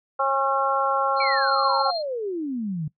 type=harmonic tone; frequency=271.8 Hz; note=C#4; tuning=34 cents flat; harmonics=2 / 3 / 4 / 5; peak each=-25 / -25 / -25 / -25 dBFS; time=0.19-1.91 s; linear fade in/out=10 ms
type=tone with tremolo; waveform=sine; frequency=4200 Hz; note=C8; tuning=6 cents sharp; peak=-26 dBFS; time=1.16-2.03 s; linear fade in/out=50 ms; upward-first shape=sine; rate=19 Hz; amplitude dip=55%
type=exponential sweep; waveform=sine; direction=down; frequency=2349 to 145.4 Hz; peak=-25 dBFS; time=1.2-2.88 s; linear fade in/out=5 ms
effects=noise-tail reverb RT60 0.1 s tail -20 dB re dry